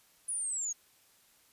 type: linear sweep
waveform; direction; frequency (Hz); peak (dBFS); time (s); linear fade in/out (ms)
sine; down; 9956 to 6490; -32; 0.28-0.73; 10
effects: white hiss -65 dBFS RMS until 1.52 s + resampled to 32000 Hz